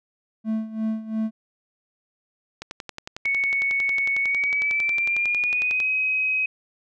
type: tone with tremolo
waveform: triangle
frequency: 220 Hz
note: A3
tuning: in tune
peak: -19 dBFS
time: 0.44-1.31 s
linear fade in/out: 50 ms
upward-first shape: sine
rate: 2.9 Hz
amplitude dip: 80%
type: click train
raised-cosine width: 0.2 ms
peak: -16 dBFS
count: 36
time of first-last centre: 2.62-5.802 s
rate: 11 Hz
type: tone with pitch glide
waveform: sine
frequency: 2217 to 2532 Hz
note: C#7 to D#7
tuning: 0 to +30 cents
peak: -20 dBFS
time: 3.25-6.46 s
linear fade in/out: 5 ms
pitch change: +230 cents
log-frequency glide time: 4.21-5.87 s
effects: none